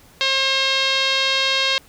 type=tone with low-pass filter; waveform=5% pulse; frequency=536 Hz; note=C5; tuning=42 cents sharp; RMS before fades=-19 dBFS; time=0.21-1.78 s; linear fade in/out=0 ms; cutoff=3800 Hz; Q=2.2; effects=pink hiss -50 dBFS RMS until 1.88 s

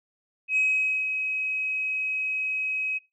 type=tone with ADSR envelope; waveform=sine; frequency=2542 Hz; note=D#7; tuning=36 cents sharp; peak=-18 dBFS; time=0.48-2.99 s; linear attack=88 ms; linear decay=490 ms; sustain=-7 dB; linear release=20 ms; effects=noise-tail reverb RT60 0.2 s tail -17 dB re dry + tanh soft clip ceiling -16 dBFS

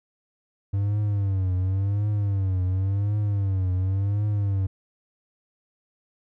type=tone with vibrato; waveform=triangle; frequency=98 Hz; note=G2; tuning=in tune; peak=-19 dBFS; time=0.73-4.67 s; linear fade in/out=10 ms; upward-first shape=triangle; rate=0.92 Hz; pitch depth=130 cents each way; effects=none

